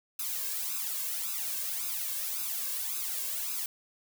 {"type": "noise with flanger", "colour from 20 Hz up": "blue", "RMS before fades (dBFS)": -34, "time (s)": [0.19, 3.66], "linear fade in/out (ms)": 2, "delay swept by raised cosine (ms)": [0.78, 1.88], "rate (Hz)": 1.8, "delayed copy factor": 0.9, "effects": []}